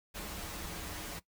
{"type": "noise with comb filter", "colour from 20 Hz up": "pink", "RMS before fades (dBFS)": -42, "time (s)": [0.14, 1.2], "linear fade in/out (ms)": 20, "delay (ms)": 7.8, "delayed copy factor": -0.9, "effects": ["noise-tail reverb RT60 0.1 s tail -17 dB re dry"]}